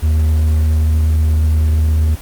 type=tone; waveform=triangle; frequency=77.78 Hz; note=D#2; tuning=in tune; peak=-8 dBFS; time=0.02-2.16 s; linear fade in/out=20 ms; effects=pink hiss -35 dBFS RMS until 2.21 s + Opus 24 kbps